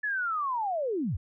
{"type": "linear sweep", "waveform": "sine", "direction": "down", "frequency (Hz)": [1740, 61.2], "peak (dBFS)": -27, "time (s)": [0.03, 1.17], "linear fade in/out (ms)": 10, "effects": []}